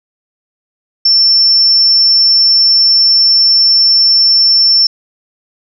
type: tone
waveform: sine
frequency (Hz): 5390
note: E8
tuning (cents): +38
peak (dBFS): -5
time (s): 1.05-4.87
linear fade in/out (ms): 5
effects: none